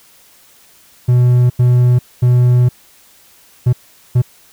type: tone bursts at uneven times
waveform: triangle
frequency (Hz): 123.47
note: B2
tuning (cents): 0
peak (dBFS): -5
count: 5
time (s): 1.08-1.5 / 1.59-1.99 / 2.22-2.69 / 3.66-3.73 / 4.15-4.22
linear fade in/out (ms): 10
effects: white hiss -47 dBFS RMS until 4.52 s

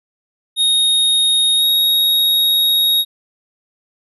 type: tone with pitch glide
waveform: square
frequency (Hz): 3729 to 3766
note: A#7 to A#7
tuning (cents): 0 to +17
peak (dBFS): -12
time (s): 0.56-3.05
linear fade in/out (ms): 50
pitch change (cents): +17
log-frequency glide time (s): 1.56-1.64
effects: none

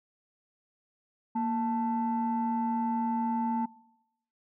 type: tone pair together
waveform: sine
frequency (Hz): 233.1 / 882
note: A#3 / A5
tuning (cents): 0 / +4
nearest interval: octave + major seventh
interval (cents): 2304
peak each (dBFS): -28 / -29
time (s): 1.35-3.66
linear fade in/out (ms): 10
effects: noise-tail reverb RT60 0.9 s tail -24 dB re dry + tanh soft clip ceiling -21 dBFS

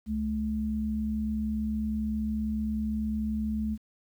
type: tone pair together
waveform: sine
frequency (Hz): 68.9 / 215.9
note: C#2 / A3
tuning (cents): -10 / -33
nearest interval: octave + minor sixth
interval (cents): 1977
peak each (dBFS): -34 / -28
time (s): 0.06-3.78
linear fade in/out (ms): 50
effects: 10-bit

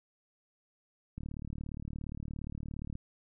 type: click train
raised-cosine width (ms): 5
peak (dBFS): -28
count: 67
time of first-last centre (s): 1.18-2.954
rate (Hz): 37.2
effects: none

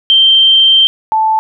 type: tone pair in turn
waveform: sine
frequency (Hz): 3138 / 876.8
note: G7 / A5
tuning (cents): +1 / -6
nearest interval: octave + minor seventh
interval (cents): 2207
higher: first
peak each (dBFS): -4 / -8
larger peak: first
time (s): 0.1-0.87 / 1.12-1.39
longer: first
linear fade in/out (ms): 0
effects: none

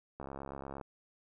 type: click train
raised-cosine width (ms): 1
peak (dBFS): -29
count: 43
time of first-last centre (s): 0.2-0.812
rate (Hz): 68.6
effects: none

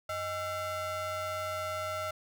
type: ring-modulated tone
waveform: square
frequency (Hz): 358.4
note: F4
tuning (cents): +45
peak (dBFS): -31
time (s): 0.09-2.11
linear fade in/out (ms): 5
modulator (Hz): 983
effects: none

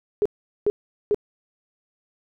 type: tone bursts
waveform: sine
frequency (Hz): 415.3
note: G#4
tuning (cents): 0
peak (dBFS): -16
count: 3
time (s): 0.22-1.145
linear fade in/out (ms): 0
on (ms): 35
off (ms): 410
effects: none

